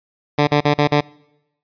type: tone bursts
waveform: 10% pulse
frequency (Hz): 146.83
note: D3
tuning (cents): 0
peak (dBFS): -4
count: 5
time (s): 0.38-1.01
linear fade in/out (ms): 10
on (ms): 94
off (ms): 40
effects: noise-tail reverb RT60 0.9 s tail -25 dB re dry + resampled to 11025 Hz